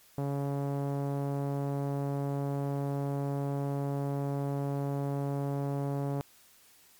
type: tone with low-pass filter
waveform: sawtooth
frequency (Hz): 140.4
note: C#3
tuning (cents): +22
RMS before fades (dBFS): -32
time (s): 0.18-6.21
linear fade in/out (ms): 0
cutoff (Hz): 750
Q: 1.2
effects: white hiss -60 dBFS RMS until 6.99 s + MP3 96 kbps